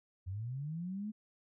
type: linear sweep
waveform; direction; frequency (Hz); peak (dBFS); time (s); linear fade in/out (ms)
sine; up; 87.31 to 218.9; -37; 0.26-1.12; 20
effects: none